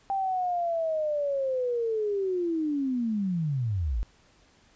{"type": "linear sweep", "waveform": "sine", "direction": "down", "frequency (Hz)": [790, 45.58], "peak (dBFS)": -25, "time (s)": [0.1, 4.03], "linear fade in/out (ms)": 0, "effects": ["pink hiss -61 dBFS RMS until 4.75 s", "resampled to 16000 Hz"]}